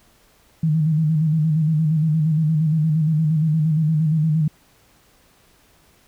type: tone with vibrato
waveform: sine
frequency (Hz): 156.4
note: D#3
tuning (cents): +9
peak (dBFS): -15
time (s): 0.63-4.48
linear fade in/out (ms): 5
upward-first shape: square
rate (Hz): 8.6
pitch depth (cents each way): 54
effects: pink hiss -56 dBFS RMS until 6.07 s